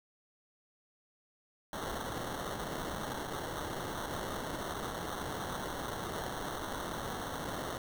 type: noise with sample-and-hold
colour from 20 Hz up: white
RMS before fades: -39 dBFS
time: 1.73-7.78 s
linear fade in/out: 0 ms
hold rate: 2450 Hz
effects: none